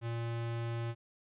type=tone; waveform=square; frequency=116.54 Hz; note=A#2; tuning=in tune; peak=-35 dBFS; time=0.01-0.95 s; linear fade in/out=50 ms; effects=resampled to 8000 Hz